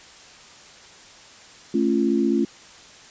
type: chord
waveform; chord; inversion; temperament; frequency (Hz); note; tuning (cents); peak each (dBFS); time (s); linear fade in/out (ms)
sine; A augmented; none; just; 220 / 275 / 343.8; A3 / C#4 / E#4; 0 / -14 / -27; -22; 1.74-2.45; 5
effects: white hiss -46 dBFS RMS until 3.1 s + resampled to 16000 Hz